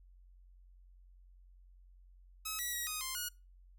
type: tone with pitch steps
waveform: 5% pulse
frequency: 1282 / 1939 / 1911 / 1247 / 1050 / 1451 Hz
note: E6 / B6 / A#6 / D#6 / C6 / F#6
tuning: -49 / -32 / +43 / +3 / +6 / -34 cents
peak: -26 dBFS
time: 2.45-3.29 s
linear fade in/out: 10 ms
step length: 140 ms
effects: noise-tail reverb RT60 0.3 s tail -26 dB re dry + added 45 Hz sine -57 dBFS peak until 3.78 s